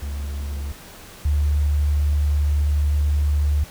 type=tone pair in turn; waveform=triangle / sine; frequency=71 / 73.33 Hz; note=C#2 / D2; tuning=+42 / -2 cents; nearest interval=minor second; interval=56 cents; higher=second; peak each=-23 / -16 dBFS; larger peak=second; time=0.02-0.72 / 1.25-3.64 s; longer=second; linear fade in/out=5 ms; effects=pink hiss -42 dBFS RMS until 3.7 s